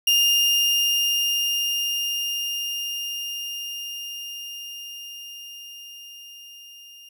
35% pulse tone with level ramp, 2816 Hz, F7, 14 cents sharp, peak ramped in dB -14 to -42 dBFS, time 0.07-7.09 s, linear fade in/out 5 ms, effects none

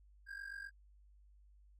triangle ring-modulated tone, 1607 Hz, G6, 43 cents sharp, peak -40 dBFS, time 0.26-0.71 s, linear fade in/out 50 ms, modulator 23.9 Hz, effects added 50 Hz sine -61 dBFS peak until 1.79 s

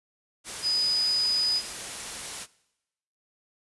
sine tone in noise, 4978 Hz, D#8, in tune, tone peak -22 dBFS, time 0.62-1.62 s, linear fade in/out 50 ms, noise white, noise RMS -36 dBFS, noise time 0.44-2.47 s, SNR +11 dB, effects noise-tail reverb RT60 0.9 s tail -21 dB re dry + resampled to 24000 Hz

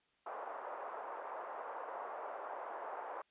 white band-pass noise, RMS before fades -45 dBFS, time 0.26-3.22 s, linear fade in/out 5 ms, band 500 to 1100 Hz, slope 24 dB/octave, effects white hiss -75 dBFS RMS until 3.3 s + resampled to 8000 Hz

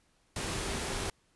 sine tone in noise, 392 Hz, G4, in tune, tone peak -44 dBFS, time 0.36-1.1 s, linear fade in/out 2 ms, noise pink, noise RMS -35 dBFS, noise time 0.36-1.1 s, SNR -12 dB, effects pink hiss -70 dBFS RMS until 1.35 s + resampled to 24000 Hz

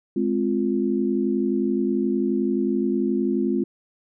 sine chord, F minor, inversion first, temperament equal with one note detuned, 210.2 / 261.6 / 349.2 Hz, Ab3 / C4 / F4, +21 / 0 / 0 cents, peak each -24 dBFS, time 0.16-3.64 s, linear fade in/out 5 ms, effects none

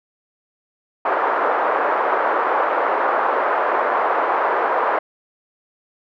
white band-pass noise, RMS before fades -19 dBFS, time 1.05-4.99 s, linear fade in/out 5 ms, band 420 to 1300 Hz, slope 24 dB/octave, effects none

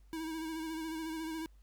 square tone with vibrato, 320.5 Hz, E4, 49 cents flat, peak -38 dBFS, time 0.13-1.46 s, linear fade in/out 0 ms, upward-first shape sine, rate 14 Hz, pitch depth 39 cents each way, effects added 50 Hz sine -57 dBFS peak until 1.62 s + pink hiss -75 dBFS RMS until 1.62 s

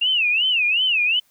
sine tone with vibrato, 2726 Hz, F7, 43 cents flat, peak -16 dBFS, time 0.01-1.2 s, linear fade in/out 10 ms, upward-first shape sine, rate 2.7 Hz, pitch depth 210 cents each way, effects white hiss -61 dBFS RMS until 1.3 s

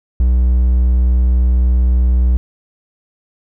triangle tone, 61.74 Hz, B1, in tune, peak -7 dBFS, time 0.2-2.37 s, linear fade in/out 0 ms, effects none

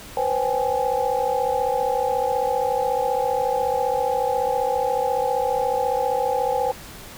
sine tone cluster, 492.4 / 527 / 788 / 844 Hz, B4 / C5 / G5 / G#5, -5 / +12 / +9 / +28 cents, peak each -25 dBFS, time 0.17-6.72 s, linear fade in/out 2 ms, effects pink hiss -40 dBFS RMS until 7.17 s

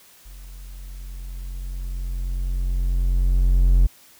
triangle tone with level ramp, 44.69 Hz, F1, 41 cents sharp, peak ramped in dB -36 to -9 dBFS, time 0.25-3.87 s, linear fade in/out 10 ms, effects white hiss -51 dBFS RMS until 4.19 s

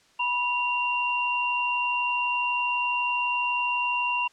sine tone pair together, 978 / 2766 Hz, B5 / F7, -17 / -17 cents, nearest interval octave + tritone, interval 1800 cents, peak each -26 dBFS, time 0.19-4.28 s, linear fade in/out 10 ms, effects white hiss -60 dBFS RMS until 4.32 s + low-pass 6000 Hz 12 dB/octave

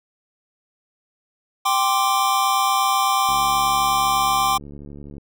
square chord, G suspended fourth, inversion none, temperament equal, 784 / 1046.5 / 1174.7 Hz, G5 / C6 / D6, 0 / 0 / 0 cents, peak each -22 dBFS, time 1.65-4.58 s, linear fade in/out 10 ms
click train, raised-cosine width 3 ms, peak -26 dBFS, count 137, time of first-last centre 3.29-5.182 s, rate 71.9 Hz
effects none

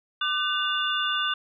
sine tone cluster, 1191 / 1511 / 2820 / 3512 Hz, D6 / F#6 / F7 / A7, +24 / +36 / +16 / -4 cents, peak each -29 dBFS, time 0.21-1.34 s, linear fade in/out 5 ms, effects none

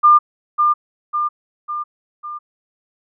sine tone with echo, 1200 Hz, D6, 37 cents sharp, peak -6 dBFS, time 0.03-0.19 s, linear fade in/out 20 ms, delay 550 ms, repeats 4, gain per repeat -5 dB, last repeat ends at 2.39 s, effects none

